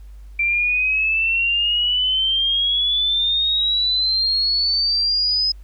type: exponential sweep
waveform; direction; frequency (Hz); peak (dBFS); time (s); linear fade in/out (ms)
sine; up; 2349 to 5090; -16; 0.39-5.52; 5
effects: added 50 Hz sine -36 dBFS peak until 5.63 s + pink hiss -60 dBFS RMS until 5.63 s